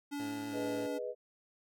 square tone with tremolo, 286.9 Hz, D4, 40 cents flat, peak -37 dBFS, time 0.11-0.99 s, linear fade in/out 20 ms, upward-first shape sine, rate 2.2 Hz, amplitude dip 25%
10% pulse tone with vibrato, 109.1 Hz, A2, 14 cents flat, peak -37 dBFS, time 0.19-0.87 s, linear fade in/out 10 ms, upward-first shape square, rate 8.1 Hz, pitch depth 27 cents each way
sine chord, G# minor, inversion none, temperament equal, 415.3 / 493.9 / 622.3 Hz, G#4 / B4 / D#5, 0 / 0 / 0 cents, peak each -43 / -38 / -42 dBFS, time 0.52-1.15 s, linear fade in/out 50 ms
effects none

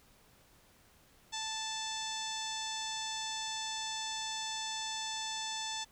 harmonic tone, 880 Hz, A5, in tune, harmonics 1 / 2 / 3 / 4 / 5 / 6 / 7 / 8 / 9, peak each -42 / -47 / -49 / -41 / -48 / -46 / -45 / -49 / -49 dBFS, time 1.32-5.85 s, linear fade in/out 20 ms, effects pink hiss -64 dBFS RMS until 5.91 s

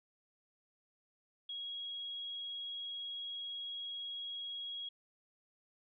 sine tone, 3306 Hz, G#7, 9 cents flat, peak -40 dBFS, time 1.49-4.89 s, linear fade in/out 5 ms, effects none

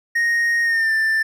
triangle tone with pitch glide, 1864.7 to 1776.4 Hz, A#6 to A6, 0 to +16 cents, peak -14 dBFS, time 0.15-1.23 s, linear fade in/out 10 ms, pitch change -84 cents, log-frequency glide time 0.63-0.93 s, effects none

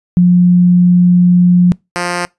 sine / 5% pulse tone pair in turn, 177.8 / 176.06 Hz, F3 / F3, +31 / +14 cents, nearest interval unison, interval 17 cents, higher first, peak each -4 dBFS, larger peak neither, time 0.17-1.72 / 1.96-2.25 s, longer first, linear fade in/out 0 ms, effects noise-tail reverb RT60 0.2 s tail -24 dB re dry + resampled to 24000 Hz

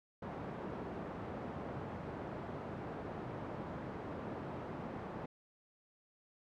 pink band-pass noise, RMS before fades -44 dBFS, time 0.22-5.26 s, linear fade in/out 5 ms, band 120 to 1000 Hz, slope 12 dB/octave, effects none

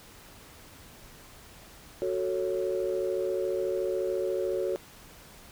sine chord, F# minor, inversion none, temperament just, 370 / 444 / 555 Hz, F#4 / A4 / C#5, 0 / +16 / +2 cents, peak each -29 / -32 / -31 dBFS, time 2.02-4.76 s, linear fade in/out 0 ms, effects tanh soft clip ceiling -19 dBFS + pink hiss -51 dBFS RMS until 5.51 s

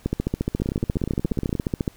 two click trains, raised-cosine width 3 ms, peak -9 / -13 dBFS, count 27 / 17, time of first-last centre 0.06-1.878 / 0.6-1.552 s, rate 14.3 / 16.8 Hz, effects pink hiss -53 dBFS RMS until 1.96 s

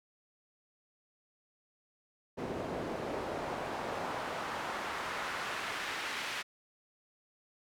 pink noise with band-pass filter sweep, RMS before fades -38 dBFS, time 2.37-6.43 s, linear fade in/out 20 ms, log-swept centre 400 to 2200 Hz, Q 1, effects none

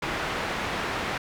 white low-pass noise, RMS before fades -30 dBFS, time 0.02-1.18 s, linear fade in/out 5 ms, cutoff 1900 Hz, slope 12 dB/octave, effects none

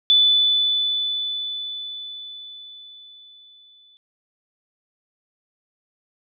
sine tone with exponential decay, 3488 Hz, A7, 16 cents flat, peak -11 dBFS, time 0.1-3.97 s, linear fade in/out 0 ms, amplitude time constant 840 ms, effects none

